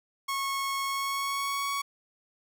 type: tone with pitch glide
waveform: sawtooth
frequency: 1096 to 1119 Hz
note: C#6 to C#6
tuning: -20 to +16 cents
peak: -25 dBFS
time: 0.28-1.82 s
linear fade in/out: 10 ms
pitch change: +36 cents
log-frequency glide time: 0.85-1.71 s
effects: none